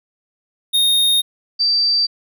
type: tone pair in turn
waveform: square / sine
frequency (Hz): 3700 / 4662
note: A#7 / D8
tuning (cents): -14 / -14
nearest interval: major third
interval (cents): 400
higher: second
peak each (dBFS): -13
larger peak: neither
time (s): 0.73-1.22 / 1.59-2.07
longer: first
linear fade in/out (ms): 20
effects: none